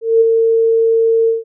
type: tone with ADSR envelope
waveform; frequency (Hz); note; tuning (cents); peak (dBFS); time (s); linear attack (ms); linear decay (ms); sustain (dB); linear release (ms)
sine; 453.6; A#4; -47; -5; 0.01-1.44; 200; 17; -4; 160
effects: none